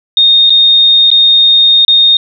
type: tone with dropouts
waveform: sine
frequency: 3690 Hz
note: A#7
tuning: 18 cents flat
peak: -3 dBFS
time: 0.17-2.17 s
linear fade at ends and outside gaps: 2 ms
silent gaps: 0.497-0.503 / 1.104-1.114 / 1.85-1.88 s
effects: none